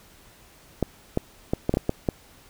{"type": "clicks", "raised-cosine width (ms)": 2, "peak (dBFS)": -8, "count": 8, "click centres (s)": [0.827, 1.174, 1.535, 1.694, 1.74, 1.771, 1.894, 2.088], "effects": ["pink hiss -53 dBFS RMS until 2.49 s"]}